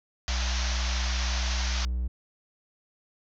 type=band-pass noise; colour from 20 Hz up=white; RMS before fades=-34 dBFS; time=0.28-1.85 s; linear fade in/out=0 ms; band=570 to 6400 Hz; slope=96 dB/octave
type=tone; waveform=triangle; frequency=61.2 Hz; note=B1; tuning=15 cents flat; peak=-24 dBFS; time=0.28-2.08 s; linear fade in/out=10 ms
effects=none